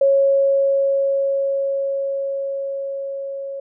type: tone with level ramp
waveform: sine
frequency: 550 Hz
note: C#5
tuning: 14 cents flat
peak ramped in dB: -11 to -26 dBFS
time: 0.01-3.6 s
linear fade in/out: 5 ms
effects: none